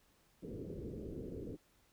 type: low-pass noise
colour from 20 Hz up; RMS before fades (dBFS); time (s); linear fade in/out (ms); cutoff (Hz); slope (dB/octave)
white; -45; 0.42-1.57; 20; 470; 48
effects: pink hiss -71 dBFS RMS until 1.92 s